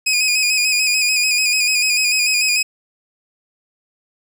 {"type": "tone with vibrato", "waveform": "20% pulse", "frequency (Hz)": 2489, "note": "D#7", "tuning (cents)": 0, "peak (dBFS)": -9, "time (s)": [0.06, 2.63], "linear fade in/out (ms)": 10, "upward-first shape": "square", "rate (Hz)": 6.8, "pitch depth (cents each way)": 38, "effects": []}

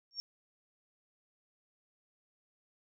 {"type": "tone with exponential growth", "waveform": "sine", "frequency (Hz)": 5520, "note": "F8", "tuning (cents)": -21, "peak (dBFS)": -32, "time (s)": [0.11, 0.2], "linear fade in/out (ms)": 0, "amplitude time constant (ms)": 19, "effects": []}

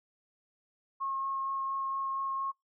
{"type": "tone with vibrato", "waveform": "sine", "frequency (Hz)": 1082, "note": "C#6", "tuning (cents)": -42, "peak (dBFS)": -31, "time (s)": [1, 2.52], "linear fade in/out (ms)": 20, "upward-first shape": "sine", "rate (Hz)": 4.3, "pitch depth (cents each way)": 8, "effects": ["noise-tail reverb RT60 0.2 s tail -24 dB re dry"]}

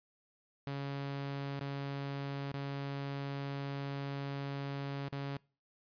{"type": "tone with dropouts", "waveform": "sawtooth", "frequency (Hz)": 139.6, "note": "C#3", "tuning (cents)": 13, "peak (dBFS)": -33, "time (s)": [0.67, 5.37], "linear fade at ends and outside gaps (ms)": 0, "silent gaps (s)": [[1.593, 1.611], [2.518, 2.54], [5.085, 5.125]], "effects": ["noise-tail reverb RT60 0.4 s tail -25 dB re dry", "resampled to 11025 Hz"]}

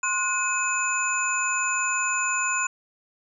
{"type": "tone cluster", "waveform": "sine", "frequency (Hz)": [1054, 1459, 2538, 7020], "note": ["C6", "F#6", "D#7", "A8"], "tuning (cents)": [12, -25, 34, -5], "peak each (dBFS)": -28, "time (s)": [0.03, 2.67], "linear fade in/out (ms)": 5, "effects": []}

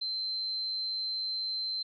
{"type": "tone", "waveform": "sine", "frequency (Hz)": 4102, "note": "C8", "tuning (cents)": -35, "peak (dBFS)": -31, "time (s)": [0.01, 1.83], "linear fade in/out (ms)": 10, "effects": []}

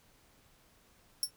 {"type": "tone with exponential decay", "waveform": "20% pulse", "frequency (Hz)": 5450, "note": "F8", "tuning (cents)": -43, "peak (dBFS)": -20, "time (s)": [1.23, 1.31], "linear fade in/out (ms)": 1, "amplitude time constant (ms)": 16, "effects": ["pink hiss -65 dBFS RMS until 1.36 s"]}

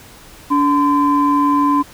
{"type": "tone pair together", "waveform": "sine", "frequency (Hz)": [287.5, 1024.5], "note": ["D4", "C6"], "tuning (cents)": [-37, -37], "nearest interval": "octave + minor seventh", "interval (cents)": 2200, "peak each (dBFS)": -13, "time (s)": [0.5, 1.83], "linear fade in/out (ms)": 20, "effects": ["tanh soft clip ceiling -5 dBFS", "pink hiss -41 dBFS RMS until 1.93 s"]}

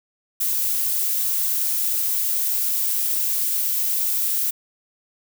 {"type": "noise", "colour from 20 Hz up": "violet", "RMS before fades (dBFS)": -22, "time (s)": [0.4, 4.51], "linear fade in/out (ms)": 10, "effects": []}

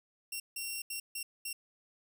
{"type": "tone bursts at uneven times", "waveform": "10% pulse", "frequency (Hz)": 2736, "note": "F7", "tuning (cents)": -36, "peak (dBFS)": -28, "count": 5, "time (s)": [[0.32, 0.4], [0.56, 0.82], [0.9, 1], [1.15, 1.23], [1.45, 1.53]], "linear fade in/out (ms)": 5, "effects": []}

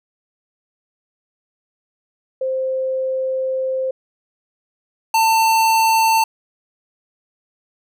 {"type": "tone pair in turn", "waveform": ["sine", "square"], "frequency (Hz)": [523.3, 894.7], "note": ["C5", "A5"], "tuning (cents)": [0, 29], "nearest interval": "major sixth", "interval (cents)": 929, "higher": "second", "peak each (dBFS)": [-18, -13], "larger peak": "second", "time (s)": [[2.41, 3.91], [5.14, 6.24]], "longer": "first", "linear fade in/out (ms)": 5, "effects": []}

